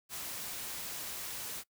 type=noise; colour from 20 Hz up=white; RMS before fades=-41 dBFS; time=0.09-1.64 s; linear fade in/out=50 ms; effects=noise-tail reverb RT60 0.1 s tail -21 dB re dry